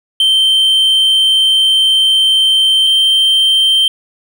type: tone pair in turn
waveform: triangle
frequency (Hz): 3119 / 3133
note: G7 / G7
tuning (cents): -9 / -2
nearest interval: unison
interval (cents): 7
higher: second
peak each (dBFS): -6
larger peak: neither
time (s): 0.2-2.87 / 2.87-3.88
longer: first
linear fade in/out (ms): 2
effects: none